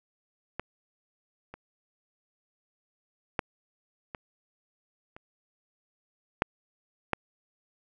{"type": "clicks", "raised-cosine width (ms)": 0.5, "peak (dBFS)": [-17, -27, -11, -22, -30, -7, -10], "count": 7, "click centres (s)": [0.596, 1.54, 3.392, 4.148, 5.165, 6.421, 7.133], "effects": []}